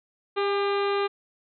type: harmonic tone with a mistuned harmonic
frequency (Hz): 400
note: G4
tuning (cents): +35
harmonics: 1 / 2 / 3 / 4 / 5 / 6 / 7 / 8 / 9 / 10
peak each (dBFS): -24 / -32 / -30 / -38 / -40 / -38 / -41 / -44 / -43 / -42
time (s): 0.36-1.08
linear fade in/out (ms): 20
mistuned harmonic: 2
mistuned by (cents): +29
effects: none